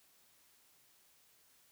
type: silence
effects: white hiss -68 dBFS RMS until 1.71 s